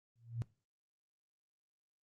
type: tone with exponential growth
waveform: sine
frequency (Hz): 116.8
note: A#2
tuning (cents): +4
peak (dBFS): -32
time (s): 0.16-0.42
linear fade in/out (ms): 0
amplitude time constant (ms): 56
effects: noise-tail reverb RT60 0.3 s tail -19 dB re dry + Opus 32 kbps